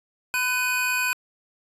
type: tone cluster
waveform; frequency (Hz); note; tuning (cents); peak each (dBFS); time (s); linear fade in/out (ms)
square; 1008 / 1505 / 2490; B5 / F#6 / D#7; +35 / +29 / +1; -32 / -27 / -25; 0.34-1.13; 0
effects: resampled to 32000 Hz